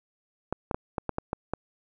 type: clicks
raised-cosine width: 1 ms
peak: -14 dBFS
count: 8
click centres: 0.526 / 0.712 / 0.745 / 0.982 / 1.093 / 1.184 / 1.331 / 1.536 s
effects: none